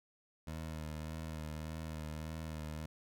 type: tone with vibrato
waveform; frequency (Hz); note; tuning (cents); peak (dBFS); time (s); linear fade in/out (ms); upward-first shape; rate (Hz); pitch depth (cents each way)
20% pulse; 78.5; D#2; +16; -36; 0.47-2.86; 5; sine; 1.7; 37
effects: none